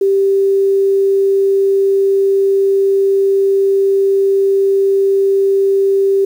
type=tone; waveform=sine; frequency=392 Hz; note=G4; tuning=in tune; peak=-9 dBFS; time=0.01-6.25 s; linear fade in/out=5 ms; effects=7-bit